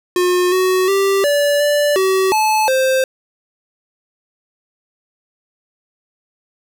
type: tone with pitch steps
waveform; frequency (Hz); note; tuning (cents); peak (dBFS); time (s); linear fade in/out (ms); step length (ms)
square; 359.6 / 371.7 / 392.2 / 578 / 585 / 380.2 / 865 / 524; F#4 / F#4 / G4 / D5 / D5 / F#4 / A5 / C5; -49 / +8 / +1 / -28 / -7 / +47 / -30 / +2; -13; 0.16-3.04; 2; 360
effects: none